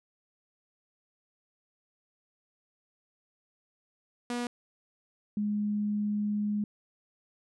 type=tone pair in turn; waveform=sawtooth / sine; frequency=241.9 / 208.2 Hz; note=B3 / G#3; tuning=-36 / +5 cents; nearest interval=minor third; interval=259 cents; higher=first; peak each=-27 / -27 dBFS; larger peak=neither; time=4.3-4.47 / 5.37-6.64 s; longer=second; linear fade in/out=2 ms; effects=resampled to 24000 Hz